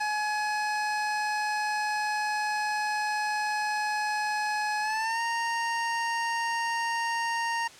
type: tone with pitch glide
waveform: 25% pulse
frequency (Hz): 845 to 926.8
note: G#5 to A#5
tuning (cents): +30 to -10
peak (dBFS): -23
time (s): 0-7.68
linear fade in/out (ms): 10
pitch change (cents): +160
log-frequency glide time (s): 4.81-5.21
effects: white hiss -49 dBFS RMS until 7.79 s + low-pass 7000 Hz 12 dB/octave